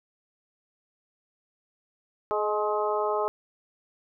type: harmonic tone with a mistuned harmonic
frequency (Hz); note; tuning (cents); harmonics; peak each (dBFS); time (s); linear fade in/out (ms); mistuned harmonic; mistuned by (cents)
211.3; G#3; +30; 2 / 3 / 4 / 5 / 6; -28 / -30 / -31 / -32 / -33; 2.31-3.28; 0; 3; -28
effects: none